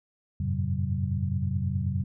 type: tone cluster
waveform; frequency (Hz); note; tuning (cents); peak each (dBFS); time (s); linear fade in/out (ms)
sine; 89.2 / 98.7 / 114.2 / 134.7 / 187.8; F2 / G2 / A#2 / C#3 / F#3; +37 / +12 / -35 / -49 / +26; -29 / -33 / -35 / -31 / -33; 0.4-2.04; 5
effects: none